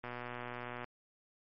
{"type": "click train", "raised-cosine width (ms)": 0.5, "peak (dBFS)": -27, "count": 99, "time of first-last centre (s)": [0.04, 0.843], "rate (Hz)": 122, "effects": ["MP3 32 kbps"]}